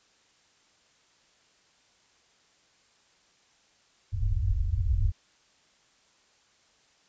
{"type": "low-pass noise", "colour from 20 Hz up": "pink", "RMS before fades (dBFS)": -26, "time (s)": [4.12, 5.12], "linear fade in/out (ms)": 20, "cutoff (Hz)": 110, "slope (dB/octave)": 96, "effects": ["white hiss -64 dBFS RMS until 7.08 s", "resampled to 16000 Hz"]}